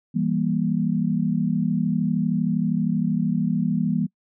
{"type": "chord", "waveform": "sine", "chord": "E diminished", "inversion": "none", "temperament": "just", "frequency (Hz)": [164.81, 197.78, 237.3], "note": ["E3", "G3", "Bb3"], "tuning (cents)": [0, 16, 31], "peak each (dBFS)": -24, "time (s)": [0.14, 4.07], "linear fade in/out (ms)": 20, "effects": ["noise-tail reverb RT60 0.1 s tail -25 dB re dry"]}